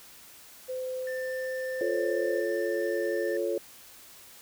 sine tone with pitch glide, 513 to 517.5 Hz, C5 to C5, -34 to -19 cents, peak -31 dBFS, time 0.68-2.42 s, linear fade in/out 20 ms, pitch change +15 cents, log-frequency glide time 0.96-1.46 s
triangle tone, 1783 Hz, A6, 22 cents sharp, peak -36 dBFS, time 1.07-3.37 s, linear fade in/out 2 ms
sine chord, F augmented, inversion none, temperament equal, 349.2 / 440 / 554.4 Hz, F4 / A4 / C#5, 0 / 0 / 0 cents, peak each -31 / -31 / -31 dBFS, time 1.81-3.58 s, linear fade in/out 2 ms
effects white hiss -51 dBFS RMS until 4.41 s

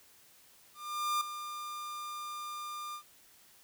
45% pulse tone with ADSR envelope, 1200 Hz, D6, 37 cents sharp, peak -28 dBFS, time 0.74-3.03 s, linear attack 470 ms, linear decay 4 ms, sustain -11 dB, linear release 88 ms, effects white hiss -61 dBFS RMS until 3.63 s

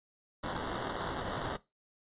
white noise with sample-and-hold, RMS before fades -37 dBFS, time 0.43-1.57 s, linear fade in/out 10 ms, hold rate 2450 Hz, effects noise-tail reverb RT60 0.2 s tail -17 dB re dry + resampled to 8000 Hz

